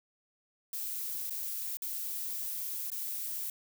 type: noise with dropouts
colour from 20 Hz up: violet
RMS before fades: -37 dBFS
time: 0.73-3.5 s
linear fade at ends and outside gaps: 2 ms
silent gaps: 1.298-1.306 / 1.771-1.82 / 2.902-2.917 s
effects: none